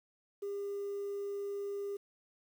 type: tone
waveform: sine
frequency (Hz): 402.1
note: G4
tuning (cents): +44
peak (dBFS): -34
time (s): 0.42-1.97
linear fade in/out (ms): 10
effects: tanh soft clip ceiling -34 dBFS + 10-bit